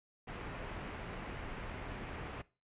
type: low-pass noise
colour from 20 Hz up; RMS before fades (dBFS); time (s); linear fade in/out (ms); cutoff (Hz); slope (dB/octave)
pink; -44; 0.27-2.42; 10; 2700; 24
effects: noise-tail reverb RT60 0.3 s tail -19 dB re dry + resampled to 8000 Hz